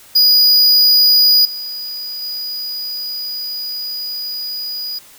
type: tone with level steps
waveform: square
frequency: 4916 Hz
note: D#8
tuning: 22 cents flat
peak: -8 / -24 / -22 dBFS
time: 0.15-4.99 s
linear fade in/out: 10 ms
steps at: 1.45 / 2.22 s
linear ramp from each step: 2 ms
effects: white hiss -43 dBFS RMS until 5.18 s